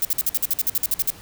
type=noise bursts; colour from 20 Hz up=violet; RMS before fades=-20 dBFS; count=14; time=0.02-1.103 s; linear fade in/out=2 ms; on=30 ms; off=51 ms; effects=pink hiss -44 dBFS RMS until 1.21 s